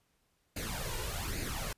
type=noise with flanger; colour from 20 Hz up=pink; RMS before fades=-37 dBFS; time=0.56-1.73 s; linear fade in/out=5 ms; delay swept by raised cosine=0.44 to 2.14 ms; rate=1.2 Hz; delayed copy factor=+0.7; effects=pink hiss -75 dBFS RMS until 1.77 s + resampled to 32000 Hz